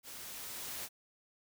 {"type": "noise with level ramp", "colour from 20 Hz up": "white", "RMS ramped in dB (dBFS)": [-48, -41], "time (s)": [0.03, 0.89], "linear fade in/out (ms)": 50, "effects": []}